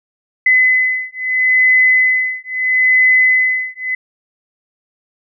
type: beating tone pair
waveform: sine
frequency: 2022 / 2022.76 Hz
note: B6 / B6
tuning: +40 / +41 cents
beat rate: 0.76 Hz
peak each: -13 dBFS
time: 0.46-3.95 s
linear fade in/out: 5 ms
effects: none